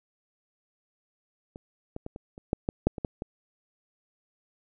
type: clicks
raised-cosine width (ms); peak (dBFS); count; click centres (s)
2; -28 / -22 / -23 / -26 / -30 / -11 / -13 / -7 / -22 / -15 / -20; 11; 1.559 / 1.964 / 2.064 / 2.161 / 2.379 / 2.531 / 2.689 / 2.87 / 2.982 / 3.048 / 3.221
effects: none